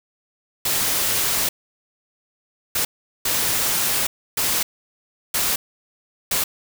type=noise bursts at uneven times; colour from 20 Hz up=white; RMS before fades=-21 dBFS; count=6; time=0.65-1.49 / 2.75-2.85 / 3.25-4.07 / 4.37-4.63 / 5.34-5.56 / 6.31-6.44 s; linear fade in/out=5 ms; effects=none